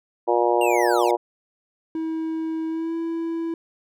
harmonic tone, 119.2 Hz, A#2, 39 cents sharp, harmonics 3 / 4 / 5 / 6 / 7 / 8, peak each -22 / -23 / -24 / -25 / -25 / -26 dBFS, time 0.27-1.17 s, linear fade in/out 20 ms
square linear sweep, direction down, 2839 to 690 Hz, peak -27 dBFS, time 0.61-1.11 s, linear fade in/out 2 ms
triangle tone with pitch glide, 321.6 to 330.8 Hz, E4 to E4, -43 to +6 cents, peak -22 dBFS, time 1.95-3.54 s, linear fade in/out 2 ms, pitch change +49 cents, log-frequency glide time 2.68-2.95 s
effects none

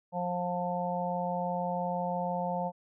harmonic tone, 177.4 Hz, F3, 27 cents sharp, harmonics 1 / 3 / 4 / 5, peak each -35 / -35 / -35 / -35 dBFS, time 0.12-2.72 s, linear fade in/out 50 ms, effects none

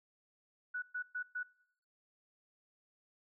sine tone bursts, 1476 Hz, F#6, 5 cents flat, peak -36 dBFS, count 4, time 0.74-1.432 s, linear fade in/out 10 ms, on 83 ms, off 120 ms, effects noise-tail reverb RT60 0.8 s tail -23 dB re dry

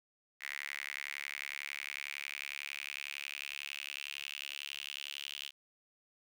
sawtooth tone with high-pass filter sweep, 71 Hz, C#2, 42 cents sharp, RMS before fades -43 dBFS, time 0.4-5.52 s, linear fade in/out 50 ms, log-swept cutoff 2000 to 3000 Hz, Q 5.3, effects none

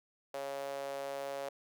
sawtooth tone with high-pass filter, 138.59 Hz, C#3, in tune, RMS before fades -40 dBFS, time 0.34-1.49 s, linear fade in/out 2 ms, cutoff 570 Hz, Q 4.4, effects none

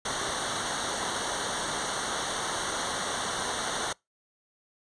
pink noise with comb filter, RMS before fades -31 dBFS, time 0.05-3.93 s, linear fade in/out 5 ms, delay 0.4 ms, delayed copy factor -0.9, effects noise-tail reverb RT60 0.2 s tail -25 dB re dry + resampled to 22050 Hz

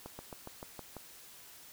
slowing click train, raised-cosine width 1 ms, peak -29 dBFS, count 7, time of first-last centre 0.06-0.967 s, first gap 130 ms, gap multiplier 1.06, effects white hiss -54 dBFS RMS until 1.72 s

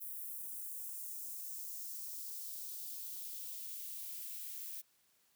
violet noise with high-pass filter sweep, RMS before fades -45 dBFS, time 0-4.82 s, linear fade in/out 20 ms, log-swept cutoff 11000 to 1800 Hz, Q 1.3, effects white hiss -73 dBFS RMS until 5.35 s + high-pass 60 Hz 12 dB/octave

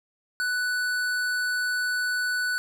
sine tone with hard clipping, 1487 Hz, F#6, 8 cents sharp, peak -26 dBFS, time 0.4-2.58 s, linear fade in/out 0 ms, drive 14 dB, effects none

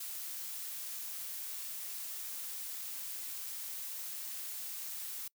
blue noise, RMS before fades -42 dBFS, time 0-5.28 s, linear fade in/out 5 ms, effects noise-tail reverb RT60 0.1 s tail -25 dB re dry

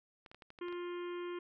clicks, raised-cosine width 0.3 ms, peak -37 dBFS, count 8, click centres 0.262 / 0.315 / 0.346 / 0.422 / 0.504 / 0.588 / 0.684 / 0.726 s
harmonic tone, 351.6 Hz, F4, 12 cents sharp, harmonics 1 / 3 / 4 / 5 / 6 / 7 / 8 / 9, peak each -39 / -49 / -55 / -58 / -57 / -59 / -62 / -59 dBFS, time 0.61-1.39 s, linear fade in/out 5 ms
effects none

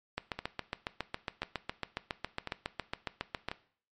two click trains, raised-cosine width 0.3 ms, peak -17 / -20 dBFS, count 25 / 4, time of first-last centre 0.18-3.486 / 0.39-3.515 s, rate 7.26 / 0.96 Hz, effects noise-tail reverb RT60 0.5 s tail -17 dB re dry + MP3 48 kbps

